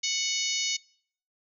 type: harmonic tone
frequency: 739 Hz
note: F#5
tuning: 2 cents flat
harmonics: 3 / 4 / 5 / 6 / 7 / 8 / 9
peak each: -34 / -34 / -34 / -34 / -34 / -34 / -34 dBFS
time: 0.03-0.77 s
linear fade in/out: 10 ms
effects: noise-tail reverb RT60 0.6 s tail -25 dB re dry